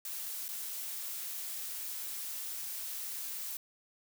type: noise with dropouts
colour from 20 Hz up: blue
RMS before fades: -40 dBFS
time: 0.05-3.57 s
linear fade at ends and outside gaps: 2 ms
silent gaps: 0.482-0.488 s
effects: none